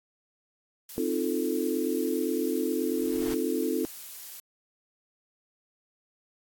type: noise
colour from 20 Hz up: blue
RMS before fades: -42 dBFS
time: 0.89-4.4 s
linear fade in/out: 2 ms
type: chord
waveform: sine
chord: F dominant seventh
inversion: second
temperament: equal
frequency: 261.6 / 311.1 / 349.2 / 440 Hz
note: C4 / Eb4 / F4 / A4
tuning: 0 / 0 / 0 / 0 cents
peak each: -31 dBFS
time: 0.98-3.85 s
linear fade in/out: 0 ms
type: noise with exponential growth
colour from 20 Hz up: pink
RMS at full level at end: -37 dBFS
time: 2.65-3.34 s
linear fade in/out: 0 ms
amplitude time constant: 150 ms
effects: AAC 64 kbps